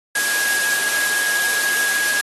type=tone in noise; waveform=sine; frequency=1649 Hz; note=G#6; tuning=13 cents flat; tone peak=-19 dBFS; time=0.15-2.21 s; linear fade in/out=5 ms; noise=white; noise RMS=-22 dBFS; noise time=0.15-2.21 s; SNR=0 dB; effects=high-pass 300 Hz 12 dB/octave + AAC 32 kbps